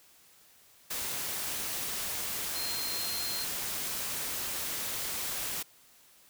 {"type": "tone in noise", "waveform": "sine", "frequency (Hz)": 4186, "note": "C8", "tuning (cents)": 0, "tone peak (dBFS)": -36, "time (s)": [2.55, 3.45], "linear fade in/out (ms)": 10, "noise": "white", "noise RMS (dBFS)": -35, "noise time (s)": [0.9, 5.63], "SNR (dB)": -4, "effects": ["white hiss -60 dBFS RMS until 6.29 s"]}